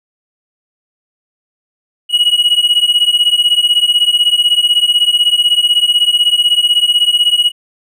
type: beating tone pair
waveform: triangle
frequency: 2901 / 2917 Hz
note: F#7 / F#7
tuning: -35 / -25 cents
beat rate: 16 Hz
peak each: -10 dBFS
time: 2.09-7.52 s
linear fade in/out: 50 ms
effects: none